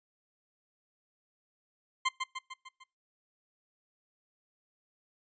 20% pulse tone with echo, 1046.5 Hz, C6, in tune, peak -21 dBFS, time 2.05-2.09 s, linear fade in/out 10 ms, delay 150 ms, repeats 5, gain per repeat -5 dB, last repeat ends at 2.84 s, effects noise-tail reverb RT60 0.3 s tail -24 dB re dry + resampled to 16000 Hz

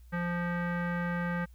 square tone with low-pass filter, 174 Hz, F3, 6 cents flat, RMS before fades -32 dBFS, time 0.12-1.46 s, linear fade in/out 20 ms, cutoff 1700 Hz, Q 4.2, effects added 60 Hz sine -50 dBFS peak until 1.54 s + white hiss -70 dBFS RMS until 1.54 s

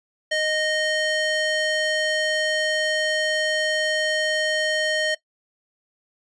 square tone with band-pass filter, 619 Hz, D#5, 9 cents flat, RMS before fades -23 dBFS, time 0.31-5.15 s, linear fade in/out 10 ms, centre 2700 Hz, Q 0.83, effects noise-tail reverb RT60 0.1 s tail -18 dB re dry + resampled to 22050 Hz

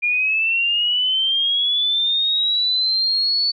sine linear sweep, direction up, 2405 to 4476 Hz, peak -16 dBFS, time 0.02-3.52 s, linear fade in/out 20 ms, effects none

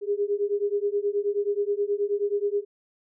sine beating tone pair, 403.2 / 412.6 Hz, G4 / G#4, +49 / -11 cents, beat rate 9.4 Hz, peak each -26 dBFS, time 0.01-2.65 s, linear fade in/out 50 ms, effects none

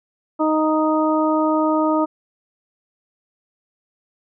harmonic tone, 311.1 Hz, D#4, in tune, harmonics 1 / 2 / 3 / 4, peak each -18 / -21 / -23 / -24 dBFS, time 0.39-2.06 s, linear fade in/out 20 ms, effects none

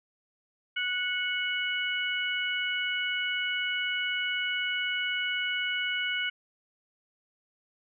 harmonic tone, 736 Hz, F#5, 9 cents flat, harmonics 2 / 3 / 4, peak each -32 / -32 / -32 dBFS, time 0.76-6.3 s, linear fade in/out 10 ms, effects none

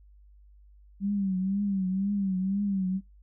sine tone with vibrato, 194.3 Hz, G3, 15 cents flat, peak -25 dBFS, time 1-3.01 s, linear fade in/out 50 ms, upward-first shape triangle, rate 2 Hz, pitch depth 100 cents each way, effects noise-tail reverb RT60 0.2 s tail -26 dB re dry + added 50 Hz sine -52 dBFS peak until 3.22 s

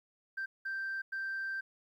sine tone bursts at uneven times, 1568 Hz, G6, in tune, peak -33 dBFS, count 3, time 0.37-0.46 / 0.65-1.02 / 1.12-1.61 s, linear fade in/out 10 ms, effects tanh soft clip ceiling -32 dBFS + 12-bit

